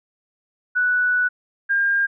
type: tone pair in turn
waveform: sine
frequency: 1480 / 1607.3 Hz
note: F#6 / G6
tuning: 0 / +43 cents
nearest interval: minor second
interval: 143 cents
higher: second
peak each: -16 dBFS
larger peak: neither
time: 0.75-1.29 / 1.69-2.07 s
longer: first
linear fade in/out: 20 ms
effects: none